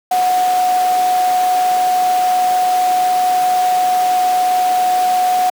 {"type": "tone in noise", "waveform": "sine", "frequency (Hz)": 733, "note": "F#5", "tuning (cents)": -16, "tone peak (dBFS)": -11, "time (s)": [0.11, 5.5], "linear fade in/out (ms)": 5, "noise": "pink", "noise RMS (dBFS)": -25, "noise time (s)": [0.11, 5.5], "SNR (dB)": 11, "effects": ["high-pass 400 Hz 12 dB/octave"]}